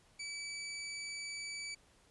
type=tone; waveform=20% pulse; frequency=2300 Hz; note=D7; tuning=37 cents flat; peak=-36 dBFS; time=0.19-1.75 s; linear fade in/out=10 ms; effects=pink hiss -67 dBFS RMS until 2.1 s + resampled to 24000 Hz